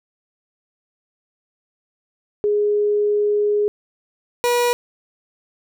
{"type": "tone pair in turn", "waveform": ["sine", "30% pulse"], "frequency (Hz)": [415.3, 483.7], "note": ["G#4", "B4"], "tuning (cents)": [0, -36], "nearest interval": "minor third", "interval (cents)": 264, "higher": "second", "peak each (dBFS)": [-15, -13], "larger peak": "second", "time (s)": [[2.44, 3.68], [4.44, 4.73]], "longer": "first", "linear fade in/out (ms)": 0, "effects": []}